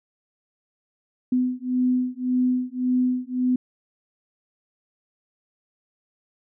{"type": "beating tone pair", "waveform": "sine", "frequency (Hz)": [251, 252.8], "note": ["B3", "B3"], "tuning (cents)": [28, 41], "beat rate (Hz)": 1.8, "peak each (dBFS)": -23, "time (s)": [1.32, 3.56], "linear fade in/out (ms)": 5, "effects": []}